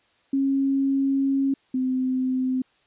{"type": "tone pair in turn", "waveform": "sine", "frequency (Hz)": [272.6, 257.7], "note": ["C#4", "C4"], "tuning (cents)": [-29, -26], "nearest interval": "minor second", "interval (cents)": 97, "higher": "first", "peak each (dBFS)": [-19, -21], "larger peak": "first", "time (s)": [[0.33, 1.54], [1.74, 2.62]], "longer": "first", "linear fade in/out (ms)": 5, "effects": ["white hiss -63 dBFS RMS until 2.86 s", "resampled to 8000 Hz"]}